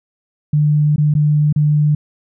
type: tone with dropouts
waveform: sine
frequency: 149.4 Hz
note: D3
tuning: 30 cents sharp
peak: -10 dBFS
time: 0.53-1.95 s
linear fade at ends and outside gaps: 5 ms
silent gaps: 0.961-0.98 / 1.14-1.15 / 1.527-1.56 s
effects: none